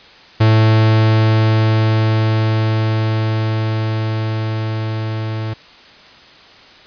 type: tone with level ramp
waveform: 45% pulse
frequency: 110 Hz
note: A2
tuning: in tune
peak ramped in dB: -8 to -20 dBFS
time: 0.4-5.54 s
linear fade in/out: 10 ms
effects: white hiss -42 dBFS RMS until 6.86 s + resampled to 11025 Hz